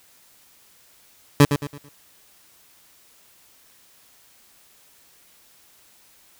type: tone with echo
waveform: 20% pulse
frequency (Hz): 143.4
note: D3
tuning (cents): -41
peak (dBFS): -4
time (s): 1.4-1.45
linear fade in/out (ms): 2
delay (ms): 110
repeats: 4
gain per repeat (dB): -9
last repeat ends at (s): 1.89
effects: white hiss -55 dBFS RMS until 6.39 s